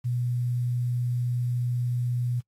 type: tone with quantisation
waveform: sine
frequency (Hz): 122.4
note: B2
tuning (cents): -15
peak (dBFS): -24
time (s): 0.04-2.41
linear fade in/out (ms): 20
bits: 9
effects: noise-tail reverb RT60 0.1 s tail -23 dB re dry + AAC 48 kbps